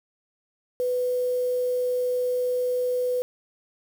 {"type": "tone with quantisation", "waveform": "sine", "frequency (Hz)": 497.6, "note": "B4", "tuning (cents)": 13, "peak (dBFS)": -22, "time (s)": [0.8, 3.22], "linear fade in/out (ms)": 0, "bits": 7, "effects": []}